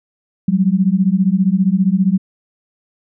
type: beating tone pair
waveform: sine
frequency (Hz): 182.1 / 197.1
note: F#3 / G3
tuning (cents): -27 / +10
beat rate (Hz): 15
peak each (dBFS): -14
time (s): 0.48-2.18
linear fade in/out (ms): 5
effects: none